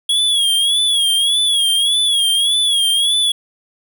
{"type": "tone with vibrato", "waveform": "square", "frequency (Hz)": 3325, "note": "G#7", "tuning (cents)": 1, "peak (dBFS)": -13, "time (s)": [0.09, 3.32], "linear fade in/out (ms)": 5, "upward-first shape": "sine", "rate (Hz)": 1.7, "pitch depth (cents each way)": 86, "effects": []}